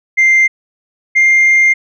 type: tone pair in turn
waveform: sine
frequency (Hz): 2093 / 2108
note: C7 / C7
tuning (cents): 0 / +12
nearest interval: unison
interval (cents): 12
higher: second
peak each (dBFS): -4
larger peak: neither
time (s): 0.17-0.48 / 1.15-1.74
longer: second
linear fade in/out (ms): 20
effects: tanh soft clip ceiling -4 dBFS